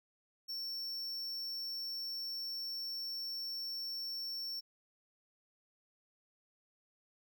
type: tone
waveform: square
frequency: 5440 Hz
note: F8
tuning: 46 cents flat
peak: -39 dBFS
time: 0.48-4.61 s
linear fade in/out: 20 ms
effects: none